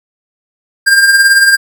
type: tone with tremolo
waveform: square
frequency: 1600 Hz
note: G6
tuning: 35 cents sharp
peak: -3 dBFS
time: 0.86-1.57 s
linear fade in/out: 20 ms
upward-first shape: triangle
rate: 18 Hz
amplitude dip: 55%
effects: none